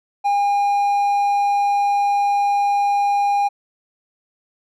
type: tone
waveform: triangle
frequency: 810 Hz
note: G#5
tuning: 43 cents flat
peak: -13 dBFS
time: 0.24-3.49 s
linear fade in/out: 20 ms
effects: none